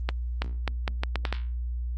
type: accelerating click train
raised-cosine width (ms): 0.3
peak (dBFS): -11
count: 8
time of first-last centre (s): 0.09-1.327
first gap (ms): 330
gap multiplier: 0.78
effects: added 60 Hz sine -28 dBFS peak until 1.97 s + Opus 32 kbps